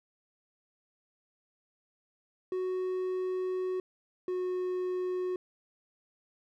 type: tone pair in turn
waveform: triangle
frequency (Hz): 370 / 365.5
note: F#4 / F#4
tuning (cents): 0 / -21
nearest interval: unison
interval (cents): 21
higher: first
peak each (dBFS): -28 / -28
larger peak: neither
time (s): 2.52-3.8 / 4.28-5.36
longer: first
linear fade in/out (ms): 2
effects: none